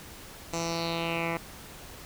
10% pulse tone with low-pass filter sweep, 167.1 Hz, E3, 24 cents sharp, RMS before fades -31 dBFS, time 0.53-1.37 s, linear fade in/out 2 ms, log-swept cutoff 7000 to 1900 Hz, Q 3.7, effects pink hiss -46 dBFS RMS until 2.05 s

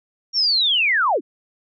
sine linear sweep, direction down, 5630 to 225.6 Hz, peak -15 dBFS, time 0.33-1.21 s, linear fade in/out 50 ms, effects none

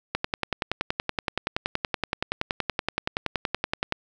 click train, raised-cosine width 0.3 ms, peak -8 dBFS, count 41, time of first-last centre 0.15-3.924 s, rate 10.6 Hz, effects none

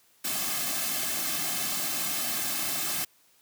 white noise with comb filter, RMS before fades -30 dBFS, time 0.24-3.05 s, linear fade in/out 10 ms, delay 2.1 ms, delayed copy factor -0.75, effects white hiss -63 dBFS RMS until 3.41 s + high-pass 100 Hz 12 dB/octave

